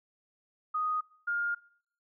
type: tone pair in turn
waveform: sine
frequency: 1244.5 / 1412.6 Hz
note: D#6 / F6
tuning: 0 / +19 cents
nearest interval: major second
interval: 219 cents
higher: second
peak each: -28 dBFS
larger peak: neither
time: 0.74-1.01 / 1.27-1.55 s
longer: second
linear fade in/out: 10 ms
effects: noise-tail reverb RT60 0.6 s tail -23 dB re dry